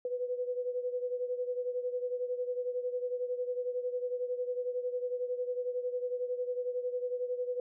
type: beating tone pair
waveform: sine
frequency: 493.9 / 504.9 Hz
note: B4 / B4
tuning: 0 / +38 cents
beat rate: 11 Hz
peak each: -33 / -38 dBFS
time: 0.05-7.6 s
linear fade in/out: 2 ms
effects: none